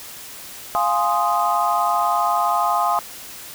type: chord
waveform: sine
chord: F minor seventh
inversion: none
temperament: equal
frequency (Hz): 698.5 / 830.6 / 1046.5 / 1244.5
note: F5 / Ab5 / C6 / Eb6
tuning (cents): 0 / 0 / 0 / 0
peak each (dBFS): -22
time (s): 0.75-2.99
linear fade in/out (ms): 0
effects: white hiss -37 dBFS RMS until 3.54 s